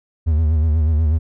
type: tone with vibrato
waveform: triangle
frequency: 78.3 Hz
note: D#2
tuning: 11 cents sharp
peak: -11 dBFS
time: 0.26-1.19 s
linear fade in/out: 20 ms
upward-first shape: sine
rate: 8.2 Hz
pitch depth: 82 cents each way
effects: none